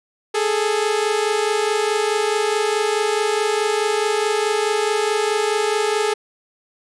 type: tone pair together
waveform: sawtooth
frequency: 414.7 / 439.4 Hz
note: G#4 / A4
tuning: -3 / -2 cents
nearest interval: minor second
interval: 101 cents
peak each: -16 / -17 dBFS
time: 0.34-6.14 s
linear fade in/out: 10 ms
effects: resampled to 24000 Hz